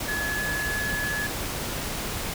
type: tone in noise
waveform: sine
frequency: 1700 Hz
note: G#6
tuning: 40 cents sharp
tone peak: -27 dBFS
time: 0.08-1.27 s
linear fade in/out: 5 ms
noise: pink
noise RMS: -31 dBFS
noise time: 0-2.34 s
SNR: +1 dB
effects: none